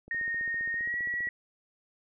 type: click train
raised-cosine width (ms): 2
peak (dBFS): -36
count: 19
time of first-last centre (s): 0.08-1.272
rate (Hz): 15.1
type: tone with pitch glide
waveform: sine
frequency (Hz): 1851 to 1927.4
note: A#6 to B6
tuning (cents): -13 to -43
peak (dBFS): -29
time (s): 0.11-1.29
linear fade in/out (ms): 2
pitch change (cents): +70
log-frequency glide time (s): 0.75-0.97
effects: none